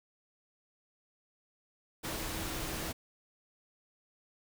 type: tone in noise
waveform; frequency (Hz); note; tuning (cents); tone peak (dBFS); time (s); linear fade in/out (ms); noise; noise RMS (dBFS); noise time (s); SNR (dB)
sine; 321.2; E4; -45; -46; 2.03-2.93; 20; pink; -38; 2.03-2.93; -11
effects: none